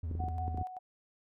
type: tone with vibrato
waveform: triangle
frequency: 82.41 Hz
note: E2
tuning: in tune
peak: -32 dBFS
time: 0.03-0.63 s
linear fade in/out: 5 ms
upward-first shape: sine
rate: 16 Hz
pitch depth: 110 cents each way
type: clicks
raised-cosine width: 3 ms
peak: -29 dBFS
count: 9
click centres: 0.113 / 0.152 / 0.203 / 0.239 / 0.282 / 0.481 / 0.546 / 0.583 / 0.613 s
type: tone with tremolo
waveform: sine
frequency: 740 Hz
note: F#5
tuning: in tune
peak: -36 dBFS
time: 0.19-0.79 s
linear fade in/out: 20 ms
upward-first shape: square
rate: 5.2 Hz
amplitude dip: 55%
effects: none